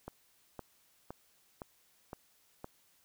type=click train; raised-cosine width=1 ms; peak=-28 dBFS; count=6; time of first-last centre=0.08-2.644 s; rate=1.95 Hz; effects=white hiss -69 dBFS RMS until 3.04 s